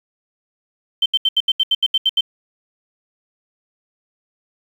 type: tone bursts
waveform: sine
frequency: 3107 Hz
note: G7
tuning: 16 cents flat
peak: -12 dBFS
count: 11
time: 1.02-2.209 s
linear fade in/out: 5 ms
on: 39 ms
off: 76 ms
effects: 7-bit